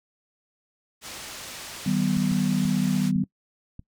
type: low-pass noise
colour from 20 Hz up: white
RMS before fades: -39 dBFS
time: 1.01-3.12 s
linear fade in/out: 50 ms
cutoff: 7300 Hz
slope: 12 dB/octave
type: chord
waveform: sine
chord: Eb augmented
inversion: none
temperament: equal with one note detuned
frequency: 155.56 / 191.74 / 246.9 Hz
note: Eb3 / G3 / B3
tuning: 0 / -38 / 0 cents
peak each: -27 / -23 / -26 dBFS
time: 1.86-3.24 s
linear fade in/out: 5 ms
type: clicks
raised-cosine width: 5 ms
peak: -27 dBFS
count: 5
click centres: 2.172 / 2.316 / 2.653 / 3.16 / 3.794 s
effects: noise-tail reverb RT60 0.1 s tail -22 dB re dry